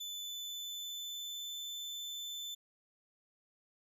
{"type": "tone with pitch glide", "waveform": "35% pulse", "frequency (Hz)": [3500, 3526], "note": ["A7", "A7"], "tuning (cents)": [-10, 3], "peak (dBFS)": -39, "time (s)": [0, 2.55], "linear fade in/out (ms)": 10, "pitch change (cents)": 13, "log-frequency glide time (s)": [0.13, 1.63], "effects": []}